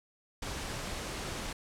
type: noise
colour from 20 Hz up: pink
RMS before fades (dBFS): -38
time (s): 0.42-1.53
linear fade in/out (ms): 5
effects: low-pass 9000 Hz 12 dB/octave